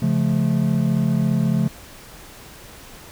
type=chord; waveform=triangle; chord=Db augmented; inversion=none; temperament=just; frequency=138.59 / 173.24 / 216.5 Hz; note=Db3 / F3 / A3; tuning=0 / -14 / -28 cents; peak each=-19 dBFS; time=0.02-1.68 s; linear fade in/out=5 ms; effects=pink hiss -42 dBFS RMS until 3.11 s